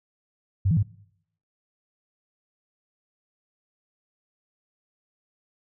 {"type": "tone with pitch steps", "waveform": "sine", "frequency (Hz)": [96.9, 162.9, 103.8], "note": ["G2", "E3", "G#2"], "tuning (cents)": [-20, -20, 0], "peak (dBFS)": -18, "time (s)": [0.65, 0.83], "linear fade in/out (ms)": 10, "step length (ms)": 60, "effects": ["noise-tail reverb RT60 0.7 s tail -21 dB re dry"]}